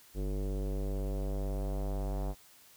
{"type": "tone with low-pass filter sweep", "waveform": "square", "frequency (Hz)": 49, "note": "G1", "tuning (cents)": 0, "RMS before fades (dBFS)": -34, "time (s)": [0.14, 2.35], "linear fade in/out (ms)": 50, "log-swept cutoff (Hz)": [420, 750], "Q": 2.2, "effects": ["white hiss -59 dBFS RMS until 2.76 s"]}